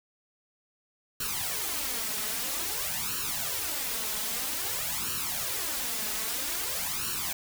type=noise with flanger; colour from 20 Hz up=white; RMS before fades=-32 dBFS; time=1.2-7.33 s; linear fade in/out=5 ms; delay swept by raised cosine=0.7 to 4.7 ms; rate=0.51 Hz; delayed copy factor=+0.8; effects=none